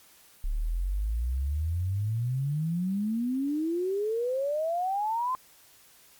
sine exponential sweep, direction up, 34.39 to 1046.5 Hz, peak -26 dBFS, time 0.44-5.35 s, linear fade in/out 0 ms, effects white hiss -57 dBFS RMS until 6.19 s + Opus 48 kbps

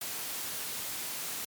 white noise, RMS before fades -37 dBFS, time 0.01-1.45 s, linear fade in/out 5 ms, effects high-pass 100 Hz 12 dB/octave + MP3 96 kbps

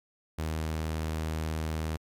sawtooth tone, 79 Hz, D#2, 27 cents sharp, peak -26 dBFS, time 0.38-1.97 s, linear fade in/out 10 ms, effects MP3 96 kbps

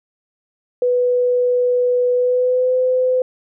sine tone with pitch glide, 493.9 to 509 Hz, B4 to C5, 0 to -48 cents, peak -13 dBFS, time 0.82-3.22 s, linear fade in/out 2 ms, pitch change +52 cents, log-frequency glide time 2.14-2.75 s, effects none

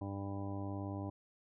harmonic tone with a mistuned harmonic, 99 Hz, G2, 18 cents sharp, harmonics 1 / 2 / 3 / 4 / 5 / 6 / 7 / 8 / 9 / 10, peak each -41 / -48 / -43 / -53 / -58 / -50 / -57 / -51 / -63 / -53 dBFS, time 0.01-1.1 s, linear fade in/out 5 ms, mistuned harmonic 9, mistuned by -25 cents, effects none

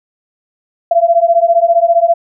sine beating tone pair, 671 / 686 Hz, E5 / F5, +31 / -31 cents, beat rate 15 Hz, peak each -10 dBFS, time 0.91-2.14 s, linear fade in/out 5 ms, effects none

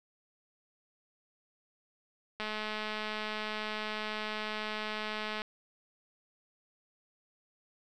click train, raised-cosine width 0.3 ms, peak -21 dBFS, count 647, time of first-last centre 2.4-5.419 s, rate 214 Hz, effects none

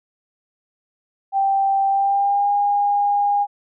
sine tone with pitch glide, 784 to 814 Hz, G5 to G#5, 0 to -35 cents, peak -15 dBFS, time 1.32-3.47 s, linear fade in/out 50 ms, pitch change +65 cents, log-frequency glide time 1.88-2.52 s, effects none

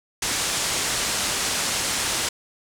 white low-pass noise, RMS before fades -25 dBFS, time 0.22-2.29 s, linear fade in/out 5 ms, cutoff 9000 Hz, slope 24 dB/octave, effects none

